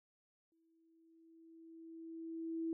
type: tone with exponential growth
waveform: sine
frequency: 327.5 Hz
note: E4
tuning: 11 cents flat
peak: -35 dBFS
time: 0.52-2.73 s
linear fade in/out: 1 ms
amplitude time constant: 480 ms
effects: none